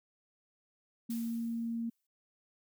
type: tone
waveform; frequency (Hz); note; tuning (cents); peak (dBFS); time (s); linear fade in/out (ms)
sine; 230.9; A#3; -16; -33; 1.09-1.9; 10
type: noise with exponential decay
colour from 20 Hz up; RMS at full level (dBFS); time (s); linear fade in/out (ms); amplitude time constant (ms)
blue; -46; 1.1-2.07; 5; 210
effects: none